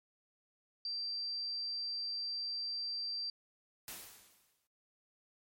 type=tone; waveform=sine; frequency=4699 Hz; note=D8; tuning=in tune; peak=-36 dBFS; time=0.85-3.3 s; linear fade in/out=2 ms
type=noise with exponential decay; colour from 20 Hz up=white; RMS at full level=-43 dBFS; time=3.88-4.67 s; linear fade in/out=1 ms; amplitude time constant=170 ms
effects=MP3 64 kbps